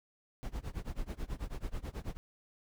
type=noise with tremolo; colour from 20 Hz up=brown; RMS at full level=-36 dBFS; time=0.43-2.17 s; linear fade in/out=0 ms; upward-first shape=sine; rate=9.2 Hz; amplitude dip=95%; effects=none